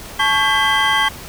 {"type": "tone cluster", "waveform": "triangle", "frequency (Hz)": [868, 1112, 1598, 2009, 3172], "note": ["A5", "C#6", "G6", "B6", "G7"], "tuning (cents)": [-24, 5, 33, 29, 20], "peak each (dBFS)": -18, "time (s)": [0.19, 1.09], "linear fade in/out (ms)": 10, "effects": ["pink hiss -34 dBFS RMS until 1.28 s"]}